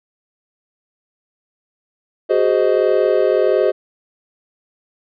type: chord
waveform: triangle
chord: Ab dominant seventh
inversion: third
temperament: just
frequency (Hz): 373.8 / 415.3 / 519.1 / 623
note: Gb4 / Ab4 / C5 / Eb5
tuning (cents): +18 / 0 / -14 / +2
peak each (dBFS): -16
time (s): 2.29-3.72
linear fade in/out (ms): 20
effects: resampled to 11025 Hz